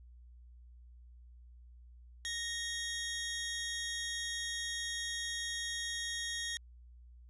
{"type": "tone pair together", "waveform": "20% pulse", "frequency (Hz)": [1864.7, 3283], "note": ["A#6", "G#7"], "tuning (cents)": [0, -21], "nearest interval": "minor seventh", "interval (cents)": 979, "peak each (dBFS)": [-33, -35], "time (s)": [2.25, 6.57], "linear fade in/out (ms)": 0, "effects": ["added 60 Hz sine -53 dBFS peak until 7.29 s", "resampled to 24000 Hz"]}